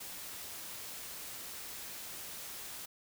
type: noise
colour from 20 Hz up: white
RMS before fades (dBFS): -45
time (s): 0-2.86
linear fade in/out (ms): 10
effects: none